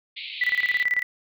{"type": "band-pass noise", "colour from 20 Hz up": "white", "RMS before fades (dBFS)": -36, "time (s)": [0.16, 0.84], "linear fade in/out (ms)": 10, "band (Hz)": [2100, 4200], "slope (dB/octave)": 96}
{"type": "tone with tremolo", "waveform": "sine", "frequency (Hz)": 1975.5, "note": "B6", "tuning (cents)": 0, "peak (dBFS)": -18, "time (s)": [0.41, 1.03], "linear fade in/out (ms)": 5, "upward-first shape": "square", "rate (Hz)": 18, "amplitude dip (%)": 80}
{"effects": []}